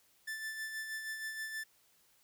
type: tone with tremolo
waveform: 45% pulse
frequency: 1760 Hz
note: A6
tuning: in tune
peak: -37 dBFS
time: 0.27-1.64 s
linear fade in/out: 10 ms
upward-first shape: sine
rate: 6.3 Hz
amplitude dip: 45%
effects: white hiss -69 dBFS RMS until 2.23 s